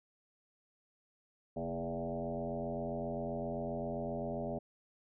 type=tone with frequency modulation; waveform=sine; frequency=410 Hz; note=G#4; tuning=22 cents flat; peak=-35 dBFS; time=1.56-4.59 s; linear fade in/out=10 ms; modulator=87.6 Hz; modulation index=3.4; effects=none